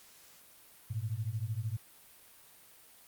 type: beating tone pair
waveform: sine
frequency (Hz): 103.83 / 116.83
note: G#2 / A#2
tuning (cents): 0 / +4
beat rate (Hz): 13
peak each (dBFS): -36 / -36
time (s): 0.9-1.77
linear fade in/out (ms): 10
effects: white hiss -58 dBFS RMS until 3.07 s + Opus 48 kbps